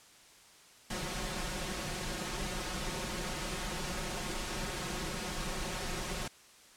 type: noise with comb filter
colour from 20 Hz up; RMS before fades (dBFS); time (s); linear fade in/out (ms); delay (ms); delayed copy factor
pink; -37; 0.9-6.28; 5; 5.5; +0.75
effects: white hiss -58 dBFS RMS until 6.76 s + low-pass 9000 Hz 12 dB/octave